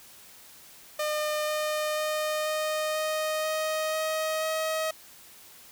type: tone with pitch steps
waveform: sawtooth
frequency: 606 / 609.9 / 613.8 / 617.7 / 621.6 / 625.6 / 629.5 / 633.6 Hz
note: D#5 / D#5 / D#5 / D#5 / D#5 / D#5 / D#5 / D#5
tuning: -46 / -35 / -24 / -13 / -2 / +9 / +20 / +31 cents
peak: -23 dBFS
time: 0.99-4.91 s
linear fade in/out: 5 ms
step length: 490 ms
effects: white hiss -51 dBFS RMS until 5.71 s